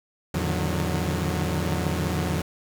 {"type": "tone cluster", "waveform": "sawtooth", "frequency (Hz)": [83.5, 108.4, 146.4, 152.9, 182.4], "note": ["E2", "A2", "D3", "D#3", "F#3"], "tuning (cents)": [23, -25, -5, -30, -24], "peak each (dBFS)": [-24, -31, -27, -28, -25], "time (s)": [0.34, 2.42], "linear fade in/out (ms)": 5, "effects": ["8-bit"]}